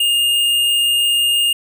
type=tone with tanh clipping; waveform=sine; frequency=2829 Hz; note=F7; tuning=22 cents sharp; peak=-14 dBFS; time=0-1.53 s; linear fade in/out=5 ms; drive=17 dB; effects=none